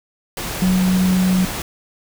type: tone in noise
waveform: sine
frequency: 185 Hz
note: F#3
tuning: in tune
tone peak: -13 dBFS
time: 0.62-1.45 s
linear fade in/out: 2 ms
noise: pink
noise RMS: -26 dBFS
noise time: 0.37-1.62 s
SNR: +10 dB
effects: none